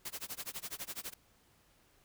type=noise with tremolo; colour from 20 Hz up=white; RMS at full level=-40 dBFS; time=0.05-1.14 s; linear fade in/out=5 ms; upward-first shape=sine; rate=12 Hz; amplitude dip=100%; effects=pink hiss -68 dBFS RMS until 2.04 s